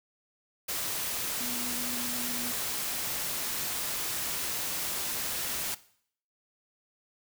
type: tone in noise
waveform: sine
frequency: 243.9 Hz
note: B3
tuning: 21 cents flat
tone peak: -39 dBFS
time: 1.4-2.52 s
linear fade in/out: 10 ms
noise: white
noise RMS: -33 dBFS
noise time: 0.68-5.75 s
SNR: -9 dB
effects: noise-tail reverb RT60 0.6 s tail -18 dB re dry